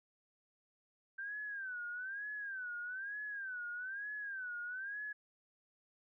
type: tone with vibrato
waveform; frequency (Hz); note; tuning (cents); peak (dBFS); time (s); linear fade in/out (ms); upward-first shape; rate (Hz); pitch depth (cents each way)
sine; 1559; G6; -10; -40; 1.18-5.13; 10; sine; 1.1; 150
effects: none